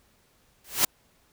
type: noise with exponential growth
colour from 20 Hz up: white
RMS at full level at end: -17 dBFS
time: 0.64-0.85 s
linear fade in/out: 5 ms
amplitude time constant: 45 ms
effects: pink hiss -64 dBFS RMS until 1.32 s